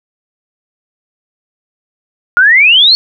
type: exponential sweep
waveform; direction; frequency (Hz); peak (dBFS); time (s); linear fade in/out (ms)
sine; up; 1396.9 to 4435; -3; 2.37-2.95; 0
effects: none